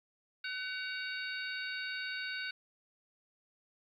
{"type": "harmonic tone with a mistuned harmonic", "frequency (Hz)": 753, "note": "F#5", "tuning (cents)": 30, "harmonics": [2, 3, 4, 5, 6], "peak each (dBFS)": [-39, -44, -46, -46, -46], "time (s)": [0.44, 2.51], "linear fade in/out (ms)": 5, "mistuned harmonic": 4, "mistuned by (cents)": -130, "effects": ["12-bit"]}